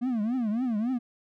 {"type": "tone with vibrato", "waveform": "triangle", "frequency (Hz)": 232.5, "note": "A#3", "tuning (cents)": -4, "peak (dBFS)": -23, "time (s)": [0.01, 0.99], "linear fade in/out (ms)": 20, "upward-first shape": "triangle", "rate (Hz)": 3.6, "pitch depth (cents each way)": 240, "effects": []}